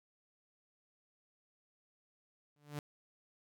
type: tone with exponential growth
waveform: sawtooth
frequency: 146.83 Hz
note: D3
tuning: in tune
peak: -33 dBFS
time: 2.56-2.79 s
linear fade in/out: 2 ms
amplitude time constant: 48 ms
effects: none